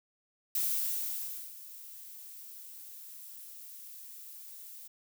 violet noise with ADSR envelope, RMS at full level -30 dBFS, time 0.55-4.88 s, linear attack 3 ms, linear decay 960 ms, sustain -18 dB, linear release 10 ms, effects none

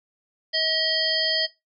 harmonic tone with a mistuned harmonic, 637 Hz, D#5, 41 cents sharp, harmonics 1 / 3 / 5 / 7 / 8, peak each -30 / -29 / -27 / -25 / -25 dBFS, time 0.53-1.47 s, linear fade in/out 20 ms, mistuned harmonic 8, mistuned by -40 cents, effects noise-tail reverb RT60 0.2 s tail -18 dB re dry

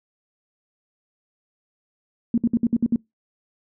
sine tone bursts, 233.3 Hz, A#3, 2 cents sharp, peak -15 dBFS, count 7, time 2.34-2.96 s, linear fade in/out 2 ms, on 38 ms, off 59 ms, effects noise-tail reverb RT60 0.2 s tail -26 dB re dry

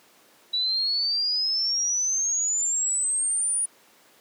sine exponential sweep, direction up, 3911 to 9700 Hz, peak -22 dBFS, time 0.53-3.66 s, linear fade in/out 10 ms, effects pink hiss -56 dBFS RMS until 4.2 s + high-pass 300 Hz 12 dB/octave

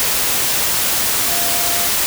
sine tone in noise, 695 Hz, F5, 9 cents flat, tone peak -27 dBFS, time 1.28-1.87 s, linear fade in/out 0 ms, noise white, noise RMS -17 dBFS, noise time 0-2.06 s, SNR -13 dB, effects none

